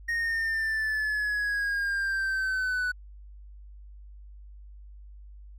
triangle exponential sweep, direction down, 1864.7 to 1480 Hz, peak -24 dBFS, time 0.08-2.92 s, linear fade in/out 10 ms, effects added 50 Hz sine -44 dBFS peak until 5.58 s

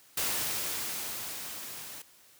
white noise with level ramp, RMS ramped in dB -30 to -44 dBFS, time 0.17-2.02 s, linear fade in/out 5 ms, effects white hiss -59 dBFS RMS until 2.39 s + high-pass 60 Hz 12 dB/octave

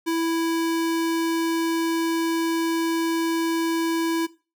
square tone, 330 Hz, E4, 2 cents sharp, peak -22 dBFS, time 0.06-4.27 s, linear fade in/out 20 ms, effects noise-tail reverb RT60 0.3 s tail -17 dB re dry

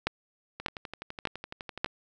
two click trains, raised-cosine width 0.3 ms, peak -10 / -22 dBFS, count 4 / 16, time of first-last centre 0.07-1.845 / 0.6-1.861 s, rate 1.69 / 11.9 Hz, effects none

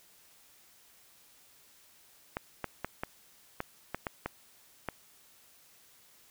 clicks, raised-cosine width 0.5 ms, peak -18 dBFS, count 9, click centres 2.369 / 2.643 / 2.846 / 3.035 / 3.604 / 3.946 / 4.068 / 4.26 / 4.887 s, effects white hiss -61 dBFS RMS until 6.3 s

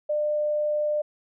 sine tone, 599 Hz, D5, 34 cents sharp, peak -22 dBFS, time 0.09-1.02 s, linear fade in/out 10 ms, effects none

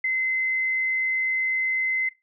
sine tone, 2056 Hz, C7, 31 cents flat, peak -21 dBFS, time 0.04-2.09 s, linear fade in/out 5 ms, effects noise-tail reverb RT60 0.2 s tail -18 dB re dry

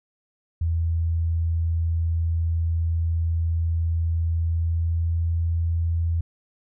sine tone with pitch glide, 82.8 to 83.52 Hz, E2 to E2, +8 to +23 cents, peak -20 dBFS, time 0.61-6.21 s, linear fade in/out 5 ms, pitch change +15 cents, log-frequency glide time 4.42-5.2 s, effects none

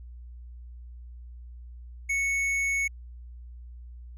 sine tone with tanh clipping, 2212 Hz, C#7, 4 cents flat, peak -26 dBFS, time 2.09-2.88 s, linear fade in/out 10 ms, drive 10 dB, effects added 60 Hz sine -41 dBFS peak until 4.17 s

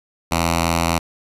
5% pulse tone with notch filter, 83.9 Hz, E2, 31 cents sharp, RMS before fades -19 dBFS, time 0.31-0.99 s, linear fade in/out 10 ms, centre 420 Hz, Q 1.1, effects resampled to 32000 Hz

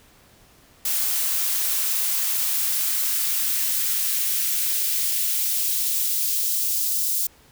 blue noise with high-pass filter sweep, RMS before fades -23 dBFS, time 0.85-7.27 s, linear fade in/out 5 ms, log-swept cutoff 470 to 5000 Hz, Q 0.83, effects pink hiss -54 dBFS RMS until 7.51 s

